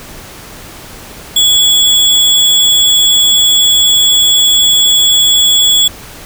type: tone with sample-and-hold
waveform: sine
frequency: 3379 Hz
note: G#7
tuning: 29 cents sharp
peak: -5 dBFS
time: 1.36-5.88 s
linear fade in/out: 5 ms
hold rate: 11025 Hz
effects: pink hiss -31 dBFS RMS until 6.25 s